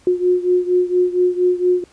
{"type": "beating tone pair", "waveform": "sine", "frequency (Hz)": [359.1, 363.4], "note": ["F4", "F#4"], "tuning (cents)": [48, -31], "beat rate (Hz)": 4.3, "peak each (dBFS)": [-15, -18], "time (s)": [0.07, 1.84], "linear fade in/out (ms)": 2, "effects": ["pink hiss -52 dBFS RMS until 1.92 s", "resampled to 22050 Hz"]}